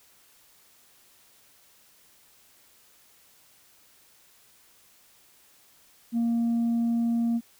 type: tone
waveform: sine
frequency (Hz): 233.1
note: A#3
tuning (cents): 0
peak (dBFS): -20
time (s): 6.12-7.41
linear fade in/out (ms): 50
effects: tanh soft clip ceiling -21 dBFS + white hiss -59 dBFS RMS until 7.59 s